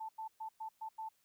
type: tone bursts at uneven times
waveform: sine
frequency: 882 Hz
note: A5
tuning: 4 cents sharp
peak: -40 dBFS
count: 6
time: 0-0.09 / 0.18-0.28 / 0.4-0.49 / 0.6-0.69 / 0.81-0.89 / 0.98-1.09 s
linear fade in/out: 10 ms
effects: white hiss -75 dBFS RMS until 1.24 s